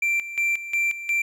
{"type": "tone with tremolo", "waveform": "triangle", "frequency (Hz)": 2355, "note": "D7", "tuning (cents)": 4, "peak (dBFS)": -18, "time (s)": [0.02, 1.22], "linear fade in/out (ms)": 5, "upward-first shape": "square", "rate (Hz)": 2.8, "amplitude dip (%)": 75, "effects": []}